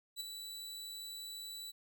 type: tone with ADSR envelope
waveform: sawtooth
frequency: 3951 Hz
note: B7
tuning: in tune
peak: -34 dBFS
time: 0.16-1.72 s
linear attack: 45 ms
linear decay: 11 ms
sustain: -7 dB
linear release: 21 ms
effects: none